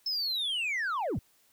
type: linear sweep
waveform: sine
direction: down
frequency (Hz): 5290 to 51.91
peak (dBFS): -26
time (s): 0.06-1.19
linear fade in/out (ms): 5
effects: tanh soft clip ceiling -28 dBFS + white hiss -66 dBFS RMS until 1.52 s